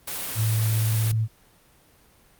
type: noise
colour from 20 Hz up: white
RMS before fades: -31 dBFS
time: 0.07-1.12 s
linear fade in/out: 10 ms
type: tone with pitch glide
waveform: sine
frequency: 110 to 110.77 Hz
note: A2 to A2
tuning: 0 to +12 cents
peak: -20 dBFS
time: 0.35-1.28 s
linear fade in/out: 50 ms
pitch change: +12 cents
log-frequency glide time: 0.66-1.12 s
effects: pink hiss -57 dBFS RMS until 2.39 s + Opus 32 kbps